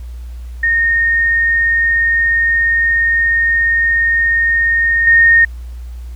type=tone with level steps; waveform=sine; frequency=1843 Hz; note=A#6; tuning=20 cents flat; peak=-10 / -5 dBFS; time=0.63-5.45 s; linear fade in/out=5 ms; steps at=5.07 s; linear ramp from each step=2 ms; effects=added 60 Hz sine -25 dBFS peak until 6.15 s + pink hiss -49 dBFS RMS until 6.15 s